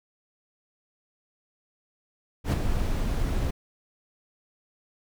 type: noise with ADSR envelope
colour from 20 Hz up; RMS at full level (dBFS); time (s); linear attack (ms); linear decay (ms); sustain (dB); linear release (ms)
brown; -19; 2.44-3.51; 81; 22; -7; 10
effects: none